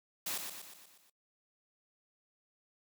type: noise with echo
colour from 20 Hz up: white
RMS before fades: -37 dBFS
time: 0.26-0.38 s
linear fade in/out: 5 ms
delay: 120 ms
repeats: 6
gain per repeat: -5 dB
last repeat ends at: 1.1 s
effects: noise-tail reverb RT60 0.1 s tail -19 dB re dry + high-pass 150 Hz 12 dB/octave